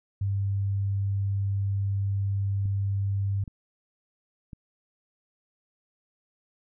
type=tone; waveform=sine; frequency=99 Hz; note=G2; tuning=18 cents sharp; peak=-24 dBFS; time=0.21-3.44 s; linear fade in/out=5 ms
type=clicks; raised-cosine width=5 ms; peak=-28 dBFS; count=3; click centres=2.656 / 3.478 / 4.532 s
effects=none